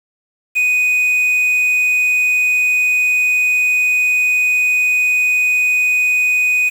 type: tone with quantisation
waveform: triangle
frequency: 2489 Hz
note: D#7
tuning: in tune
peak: -10 dBFS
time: 0.55-6.7 s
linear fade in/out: 20 ms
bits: 6
effects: none